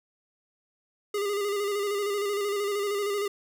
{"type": "tone with vibrato", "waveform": "square", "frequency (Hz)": 406.6, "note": "G#4", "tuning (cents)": -37, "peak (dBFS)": -27, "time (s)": [1.14, 3.28], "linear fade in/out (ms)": 5, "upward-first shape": "square", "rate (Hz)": 13, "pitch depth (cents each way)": 36, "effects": []}